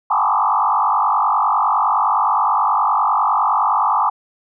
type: tone with frequency modulation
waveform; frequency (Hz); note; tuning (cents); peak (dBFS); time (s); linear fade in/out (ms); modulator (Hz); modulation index
sine; 1014; B5; +45; -13; 0.1-4.1; 10; 49.7; 4.6
effects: none